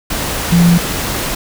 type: tone in noise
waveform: sine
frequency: 172.4 Hz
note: F3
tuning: 22 cents flat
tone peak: -6 dBFS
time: 0.52-0.78 s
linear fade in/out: 5 ms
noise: pink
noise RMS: -19 dBFS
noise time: 0.1-1.35 s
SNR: +10 dB
effects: none